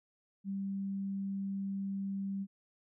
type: tone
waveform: sine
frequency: 196 Hz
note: G3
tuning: in tune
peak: -34 dBFS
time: 0.44-2.47 s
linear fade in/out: 50 ms
effects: none